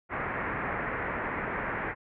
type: low-pass noise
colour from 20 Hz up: white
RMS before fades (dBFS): -33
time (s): 0.09-1.95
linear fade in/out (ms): 50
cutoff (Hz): 2100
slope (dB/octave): 48
effects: none